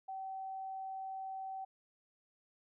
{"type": "tone", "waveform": "sine", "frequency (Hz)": 767, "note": "G5", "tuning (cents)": -38, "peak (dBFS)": -40, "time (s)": [0.08, 1.65], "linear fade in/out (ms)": 10, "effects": []}